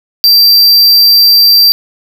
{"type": "tone", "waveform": "square", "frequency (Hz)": 4699, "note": "D8", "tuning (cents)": 0, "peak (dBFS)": -3, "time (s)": [0.24, 1.72], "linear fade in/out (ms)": 0, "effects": []}